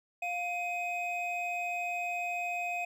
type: tone pair together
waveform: triangle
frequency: 705 / 2519 Hz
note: F5 / D#7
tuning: +16 / +21 cents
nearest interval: octave + minor seventh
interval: 2205 cents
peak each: -33 / -33 dBFS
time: 0.22-2.85 s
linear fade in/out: 5 ms
effects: none